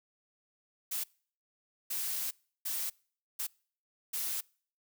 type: noise bursts at uneven times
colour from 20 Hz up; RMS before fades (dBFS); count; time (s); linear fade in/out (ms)
blue; -35; 5; 0.91-1.04 / 1.9-2.31 / 2.65-2.9 / 3.39-3.47 / 4.13-4.41; 10
effects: noise-tail reverb RT60 0.5 s tail -26 dB re dry